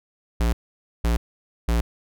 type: tone bursts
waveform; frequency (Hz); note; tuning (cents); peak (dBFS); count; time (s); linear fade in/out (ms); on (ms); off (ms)
square; 57.8; A#1; -14; -19; 3; 0.4-1.81; 5; 130; 510
effects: none